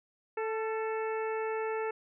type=harmonic tone with a mistuned harmonic; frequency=440 Hz; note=A4; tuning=in tune; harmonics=1 / 2 / 3 / 4 / 5 / 6; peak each=-32 / -38 / -42 / -44 / -46 / -48 dBFS; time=0.37-1.91 s; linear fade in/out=5 ms; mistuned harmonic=3; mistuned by=+39 cents; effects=none